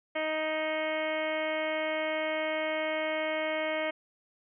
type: harmonic tone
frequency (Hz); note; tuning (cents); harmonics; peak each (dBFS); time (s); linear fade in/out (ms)
312.4; D#4; +7; 1 / 2 / 3 / 4 / 5 / 6 / 7 / 8 / 9 / 10; -39 / -31 / -41 / -42 / -43 / -40 / -36 / -46 / -48 / -44; 0.15-3.91; 10
effects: none